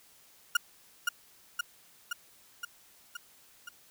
35% pulse tone with echo, 1424 Hz, F6, 33 cents sharp, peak -20 dBFS, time 0.55-0.57 s, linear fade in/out 5 ms, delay 520 ms, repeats 6, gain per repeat -3 dB, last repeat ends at 3.69 s, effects white hiss -60 dBFS RMS until 3.9 s

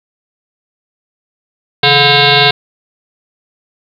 sine tone with frequency modulation, 2179 Hz, C#7, 30 cents flat, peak -5 dBFS, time 1.83-2.51 s, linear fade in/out 5 ms, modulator 292 Hz, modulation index 6.8, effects 7-bit

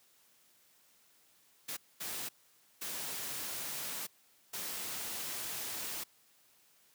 white noise bursts at uneven times, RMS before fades -40 dBFS, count 4, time 1.68-1.77 / 2-2.29 / 2.81-4.07 / 4.53-6.04 s, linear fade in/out 10 ms, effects white hiss -67 dBFS RMS until 6.94 s + high-pass 100 Hz 12 dB/octave

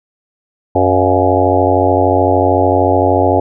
harmonic tone with a mistuned harmonic, 93.4 Hz, F#2, 17 cents sharp, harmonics 1 / 3 / 4 / 5 / 6 / 7 / 8 / 9, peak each -17 / -17 / -17 / -17 / -17 / -17 / -17 / -17 dBFS, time 0.75-3.4 s, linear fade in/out 5 ms, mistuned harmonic 8, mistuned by -54 cents, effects none

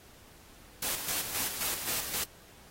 white noise with tremolo, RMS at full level -32 dBFS, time 0.82-2.24 s, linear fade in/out 5 ms, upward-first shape square, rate 3.8 Hz, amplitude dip 50%, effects pink hiss -56 dBFS RMS until 2.7 s + AAC 48 kbps

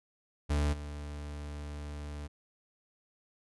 40% pulse tone with level steps, 73.4 Hz, D2, in tune, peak -26 / -38 dBFS, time 0.49-2.28 s, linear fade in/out 20 ms, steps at 0.72 s, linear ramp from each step 20 ms, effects resampled to 24000 Hz

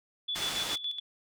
sine tone with tremolo, 3447 Hz, A7, 36 cents flat, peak -30 dBFS, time 0.28-1 s, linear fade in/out 10 ms, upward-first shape square, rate 7.1 Hz, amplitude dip 65%
white low-pass noise, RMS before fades -36 dBFS, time 0.35-0.76 s, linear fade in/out 10 ms, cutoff 5700 Hz, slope 12 dB/octave
effects none

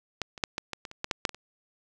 clicks, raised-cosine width 0.2 ms, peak -12 / -25 / -8 / -13 / -16 / -21 / -26 / -13 / -9 / -6 / -20 / -27 dBFS, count 12, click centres 0.217 / 0.378 / 0.438 / 0.581 / 0.733 / 0.852 / 0.914 / 1.044 / 1.112 / 1.252 / 1.293 / 1.346 s, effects none

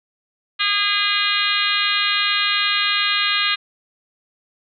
harmonic tone, 408.7 Hz, G#4, 28 cents flat, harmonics 3 / 4 / 5 / 6 / 7 / 8 / 9 / 10, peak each -25 / -25 / -25 / -25 / -25 / -25 / -25 / -25 dBFS, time 0.59-3.56 s, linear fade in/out 20 ms, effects none

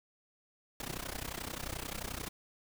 pink noise with amplitude modulation, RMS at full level -37 dBFS, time 0.8-2.29 s, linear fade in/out 2 ms, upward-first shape sine, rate 31.4 Hz, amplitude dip 90%, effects none

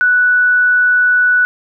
sine tone, 1480 Hz, F#6, in tune, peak -8 dBFS, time 0.01-1.45 s, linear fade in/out 0 ms, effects none

